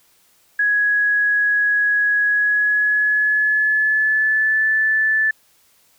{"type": "tone with pitch glide", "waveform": "sine", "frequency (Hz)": [1670, 1750], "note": ["G#6", "A6"], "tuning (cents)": [9, -10], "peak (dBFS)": -14, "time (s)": [0.59, 5.31], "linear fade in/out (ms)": 5, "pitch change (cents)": 81, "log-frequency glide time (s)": [2.26, 4.67], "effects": ["white hiss -57 dBFS RMS until 5.98 s"]}